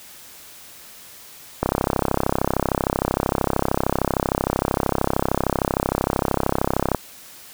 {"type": "click train", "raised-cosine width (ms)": 1, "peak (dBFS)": -4, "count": 177, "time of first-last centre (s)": [1.63, 6.947], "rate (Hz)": 33.1, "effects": ["white hiss -43 dBFS RMS until 7.53 s"]}